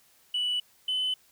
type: tone pair in turn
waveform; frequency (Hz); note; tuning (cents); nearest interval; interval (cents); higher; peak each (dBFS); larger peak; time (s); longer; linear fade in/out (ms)
sine; 2960 / 3024; F#7 / F#7; 0 / +37; unison; 37; second; -24; neither; 0.34-0.6 / 0.88-1.14; neither; 5
effects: tanh soft clip ceiling -23 dBFS + white hiss -62 dBFS RMS until 1.31 s